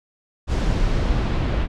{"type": "noise with low-pass filter sweep", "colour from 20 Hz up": "brown", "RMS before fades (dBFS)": -20, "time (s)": [0.47, 1.68], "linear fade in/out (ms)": 50, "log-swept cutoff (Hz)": [6700, 3200], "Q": 1, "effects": []}